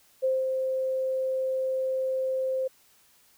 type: tone with ADSR envelope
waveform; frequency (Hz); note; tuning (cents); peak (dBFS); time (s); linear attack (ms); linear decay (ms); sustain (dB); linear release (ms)
sine; 523.3; C5; 0; -21; 0.22-2.68; 24; 200; -4; 11
effects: white hiss -61 dBFS RMS until 3.37 s